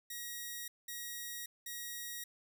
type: tone bursts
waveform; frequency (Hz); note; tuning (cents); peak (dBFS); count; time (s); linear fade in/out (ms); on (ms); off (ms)
5% pulse; 1900; A#6; +33; -31; 3; 0.1-2.24; 5; 580; 200
effects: none